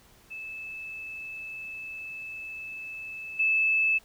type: tone with level steps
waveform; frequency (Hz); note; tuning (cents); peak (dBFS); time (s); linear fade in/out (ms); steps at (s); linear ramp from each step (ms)
sine; 2618; E7; -13; -36 / -21; 0.3-3.99; 20; 3.39; 10
effects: pink hiss -58 dBFS RMS until 4.04 s